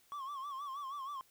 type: tone with vibrato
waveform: triangle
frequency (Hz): 1108.7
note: C#6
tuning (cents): 0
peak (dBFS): -38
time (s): 0.12-1.21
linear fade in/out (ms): 0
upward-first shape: sine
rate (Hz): 6.3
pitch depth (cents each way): 100
effects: white hiss -68 dBFS RMS until 1.3 s